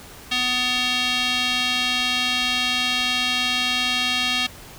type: tone with band-pass filter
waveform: square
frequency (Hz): 250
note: B3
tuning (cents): +21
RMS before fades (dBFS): -22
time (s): 0.31-4.47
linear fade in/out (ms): 10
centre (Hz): 3300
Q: 2.5
effects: pink hiss -42 dBFS RMS until 4.78 s